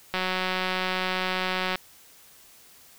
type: click train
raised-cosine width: 0.3 ms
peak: -11 dBFS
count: 300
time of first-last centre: 0.14-1.756 s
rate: 185 Hz
effects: white hiss -53 dBFS RMS until 2.98 s